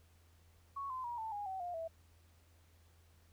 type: tone with pitch steps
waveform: sine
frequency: 1108.7 / 1028.5 / 954.1 / 885.1 / 821 / 761.7 / 706.6 / 655.4 Hz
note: C#6 / C6 / A#5 / A5 / G#5 / G5 / F5 / E5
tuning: 0 / -30 / +40 / +10 / -20 / -50 / +20 / -10 cents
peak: -39 dBFS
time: 0.76-1.88 s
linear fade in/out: 10 ms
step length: 140 ms
effects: added 83 Hz sine -64 dBFS peak until 3.32 s + pink hiss -71 dBFS RMS until 3.32 s